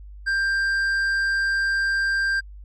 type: tone with tanh clipping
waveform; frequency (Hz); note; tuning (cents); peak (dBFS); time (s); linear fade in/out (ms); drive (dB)
sine; 1585; G6; +19; -21; 0.26-2.41; 20; 7
effects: added 50 Hz sine -38 dBFS peak until 2.64 s + AAC 64 kbps